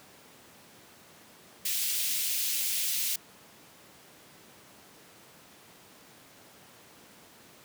white high-pass noise, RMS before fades -30 dBFS, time 1.65-3.16 s, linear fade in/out 5 ms, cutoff 2300 Hz, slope 24 dB/octave, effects pink hiss -54 dBFS RMS until 7.64 s + high-pass 150 Hz 12 dB/octave

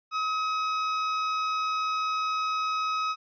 40% pulse tone, 1273 Hz, D#6, 39 cents sharp, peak -25 dBFS, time 0.11-3.16 s, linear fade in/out 50 ms, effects resampled to 11025 Hz

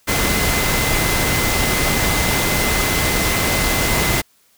sine tone in noise, 2052 Hz, C7, 34 cents flat, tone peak -24 dBFS, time 0.07-4.22 s, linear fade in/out 20 ms, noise pink, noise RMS -18 dBFS, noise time 0.07-4.22 s, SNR -9 dB, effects white hiss -57 dBFS RMS until 4.57 s

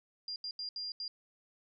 sine tone bursts at uneven times, 4800 Hz, D8, 37 cents sharp, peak -37 dBFS, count 5, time 0.28-0.36 / 0.44-0.51 / 0.59-0.69 / 0.76-0.92 / 1-1.08 s, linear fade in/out 2 ms, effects none

